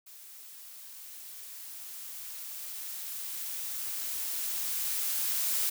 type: noise with level ramp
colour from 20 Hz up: blue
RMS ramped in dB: -50 to -29 dBFS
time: 0.06-5.7 s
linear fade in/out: 10 ms
effects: none